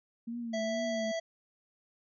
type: tone with vibrato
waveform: sine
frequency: 228.7 Hz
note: A#3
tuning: 33 cents flat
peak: -35 dBFS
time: 0.27-1.12 s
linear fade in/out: 10 ms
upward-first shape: triangle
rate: 2.2 Hz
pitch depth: 87 cents each way
type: harmonic tone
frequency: 659.3 Hz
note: E5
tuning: in tune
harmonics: 1 / 3 / 5 / 7 / 9 / 10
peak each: -32 / -42 / -46 / -49 / -51 / -52 dBFS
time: 0.53-1.2 s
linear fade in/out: 10 ms
effects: none